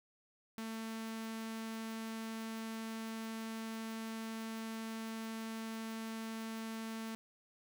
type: tone with notch filter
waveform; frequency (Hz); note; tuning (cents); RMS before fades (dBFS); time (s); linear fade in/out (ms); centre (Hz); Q
sawtooth; 223.5; A3; +27; -43; 0.58-7.15; 0; 540; 1.5
effects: none